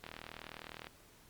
click train, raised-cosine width 0.3 ms, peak -28 dBFS, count 34, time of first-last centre 0.04-0.869 s, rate 39.8 Hz, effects pink hiss -62 dBFS RMS until 1.29 s + Opus 48 kbps

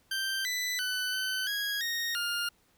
20% pulse tone with pitch steps, 1566 / 1992 / 1501 / 1520 / 1652 / 1861 / 1411 Hz, G6 / B6 / F#6 / F#6 / G#6 / A#6 / F6, -2 / +14 / +24 / +46 / -10 / -3 / +17 cents, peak -25 dBFS, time 0.11-2.49 s, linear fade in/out 5 ms, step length 340 ms, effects pink hiss -67 dBFS RMS until 2.77 s

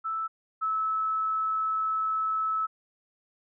sine tone pair in turn, 1317 / 1301.9 Hz, E6 / E6, -2 / -22 cents, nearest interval unison, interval 20 cents, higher first, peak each -28 / -25 dBFS, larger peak second, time 0.04-0.28 / 0.61-2.67 s, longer second, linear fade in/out 20 ms, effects none

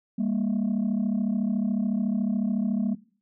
sine tone pair together, 201.5 / 235.4 Hz, G3 / A#3, +48 / +17 cents, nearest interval minor third, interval 269 cents, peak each -24 dBFS, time 0.18-2.95 s, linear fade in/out 10 ms, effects noise-tail reverb RT60 0.4 s tail -18 dB re dry + tanh soft clip ceiling -20 dBFS

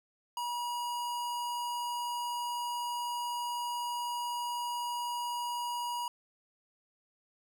square tone, 962 Hz, B5, 46 cents flat, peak -34 dBFS, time 0.37-6.08 s, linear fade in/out 2 ms, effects none

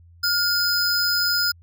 square tone pair together, 1416 / 5039 Hz, F6 / D#8, +23 / +21 cents, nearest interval octave + minor seventh, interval 2198 cents, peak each -24 / -21 dBFS, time 0.23-1.52 s, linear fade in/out 10 ms, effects added 85 Hz sine -47 dBFS peak until 1.62 s

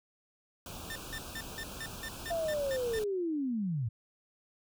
pink band-stop noise, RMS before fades -44 dBFS, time 0.66-3.04 s, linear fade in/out 2 ms, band 1600 to 2400 Hz, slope 96 dB/octave
sawtooth tone bursts, 1797 Hz, A6, 36 cents sharp, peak -35 dBFS, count 10, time 0.9-2.99 s, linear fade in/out 2 ms, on 56 ms, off 170 ms
sine linear sweep, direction down, 688 to 103.7 Hz, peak -30 dBFS, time 2.3-3.89 s, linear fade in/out 10 ms
effects none

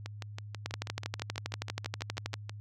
two click trains, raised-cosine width 0.2 ms, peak -16 / -22 dBFS, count 22 / 16, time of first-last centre 0.66-2.34 / 0.06-2.495 s, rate 12.5 / 6.16 Hz, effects added 104 Hz sine -42 dBFS peak until 2.6 s

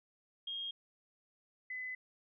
sine tone pair in turn, 3244 / 2016 Hz, G#7 / B6, -41 / +35 cents, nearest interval minor sixth, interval 824 cents, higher first, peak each -38 / -39 dBFS, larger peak first, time 0.47-0.71 / 1.7-1.95 s, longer second, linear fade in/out 5 ms, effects none

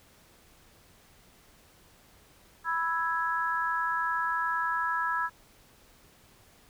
sine chord, E major, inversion second, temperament equal, 987.8 / 1318.5 / 1661.2 Hz, B5 / E6 / G#6, 0 / 0 / 0 cents, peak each -31 dBFS, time 2.64-5.3 s, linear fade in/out 50 ms, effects pink hiss -59 dBFS RMS until 6.69 s

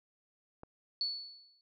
click, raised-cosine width 1 ms, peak -33 dBFS, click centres 0.634 s
sine tone with exponential decay, 4435 Hz, C#8, in tune, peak -29 dBFS, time 1.01-1.61 s, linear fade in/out 1 ms, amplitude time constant 130 ms
effects none

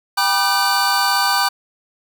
square tone cluster, 792 / 973 / 1197 / 1531 / 4536 Hz, G5 / B5 / D6 / G6 / C#8, +18 / -26 / +33 / -41 / +39 cents, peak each -22 dBFS, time 0.17-1.49 s, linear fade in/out 10 ms, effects none

